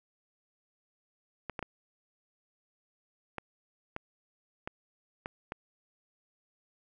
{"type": "clicks", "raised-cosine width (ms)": 0.5, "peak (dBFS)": -21, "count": 8, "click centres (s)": [1.497, 1.592, 1.627, 3.383, 3.964, 4.675, 5.259, 5.521], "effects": []}